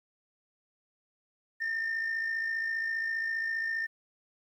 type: tone with amplitude modulation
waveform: sine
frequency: 1810 Hz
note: A6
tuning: 48 cents sharp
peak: -25 dBFS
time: 1.6-3.87 s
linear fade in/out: 20 ms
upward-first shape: sine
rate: 55 Hz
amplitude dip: 55%
effects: tanh soft clip ceiling -27 dBFS + 11-bit